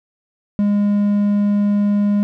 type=tone; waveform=triangle; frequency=204.7 Hz; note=G#3; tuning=25 cents flat; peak=-11 dBFS; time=0.59-2.23 s; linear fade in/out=0 ms; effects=none